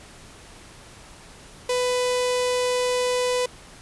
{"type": "tone with notch filter", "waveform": "sawtooth", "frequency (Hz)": 498.1, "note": "B4", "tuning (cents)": 15, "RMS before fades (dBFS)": -23, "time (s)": [1.69, 3.46], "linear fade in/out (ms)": 5, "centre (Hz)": 1400, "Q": 1.6, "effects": ["pink hiss -46 dBFS RMS until 3.81 s", "resampled to 24000 Hz"]}